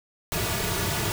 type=noise with comb filter; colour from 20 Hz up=pink; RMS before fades=-27 dBFS; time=0.32-1.12 s; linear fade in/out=0 ms; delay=3.8 ms; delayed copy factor=-0.7; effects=none